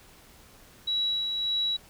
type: tone with tremolo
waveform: sine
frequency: 3900 Hz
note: B7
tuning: 23 cents flat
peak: -24 dBFS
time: 0.87-1.77 s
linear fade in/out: 10 ms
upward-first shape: sine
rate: 1.7 Hz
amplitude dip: 35%
effects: pink hiss -54 dBFS RMS until 1.89 s